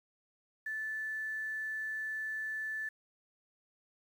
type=tone with quantisation; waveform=sine; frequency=1749 Hz; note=A6; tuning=11 cents flat; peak=-35 dBFS; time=0.66-2.89 s; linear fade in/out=5 ms; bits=10; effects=none